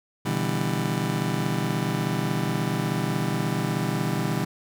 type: chord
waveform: 30% pulse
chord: E minor seventh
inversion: second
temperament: just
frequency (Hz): 123.61 / 148.33 / 164.81 / 197.78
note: B2 / D3 / E3 / G3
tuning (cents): +2 / +18 / 0 / +16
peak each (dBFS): -27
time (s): 0.25-4.45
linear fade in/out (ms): 10
effects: none